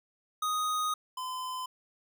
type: tone pair in turn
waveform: square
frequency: 1246 / 1020.5 Hz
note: D#6 / C6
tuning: +2 / -44 cents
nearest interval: minor third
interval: 346 cents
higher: first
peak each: -29 / -35 dBFS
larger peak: first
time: 0.42-0.94 / 1.17-1.66 s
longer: first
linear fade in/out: 5 ms
effects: none